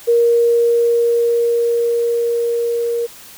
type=tone with level ramp; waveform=sine; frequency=470 Hz; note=A#4; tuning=14 cents sharp; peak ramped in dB=-9 to -16 dBFS; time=0.07-3.07 s; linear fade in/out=20 ms; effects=white hiss -39 dBFS RMS until 3.37 s